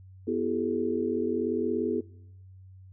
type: tone cluster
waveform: sine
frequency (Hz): 246.4 / 332.3 / 389 / 429.8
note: B3 / E4 / G4 / A4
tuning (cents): -4 / +14 / -13 / -41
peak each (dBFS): -31 / -31 / -32 / -31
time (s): 0.27-2.01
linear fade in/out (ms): 10
effects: noise-tail reverb RT60 0.9 s tail -22 dB re dry + added 94 Hz sine -47 dBFS peak until 2.92 s